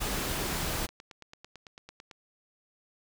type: noise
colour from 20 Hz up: pink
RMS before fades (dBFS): -32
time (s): 0-0.87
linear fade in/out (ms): 20
type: click train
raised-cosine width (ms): 0.2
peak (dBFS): -29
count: 12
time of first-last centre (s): 0.89-2.112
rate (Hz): 9
effects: none